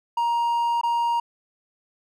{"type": "tone with dropouts", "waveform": "triangle", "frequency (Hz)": 940, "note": "A#5", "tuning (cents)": 14, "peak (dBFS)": -18, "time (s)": [0.17, 1.2], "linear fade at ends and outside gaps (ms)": 5, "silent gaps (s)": [0.813, 0.833], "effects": []}